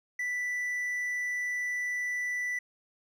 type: tone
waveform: triangle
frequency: 1975.5 Hz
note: B6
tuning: in tune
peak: -28 dBFS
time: 0.19-2.59 s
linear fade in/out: 5 ms
effects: none